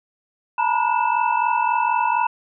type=tone cluster; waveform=sine; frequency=872 / 935 / 979 / 1445 / 2640 Hz; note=A5 / A#5 / B5 / F#6 / E7; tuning=-16 / +5 / -15 / -41 / +2 cents; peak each=-24 / -21 / -21 / -30 / -29 dBFS; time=0.58-2.27 s; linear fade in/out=5 ms; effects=none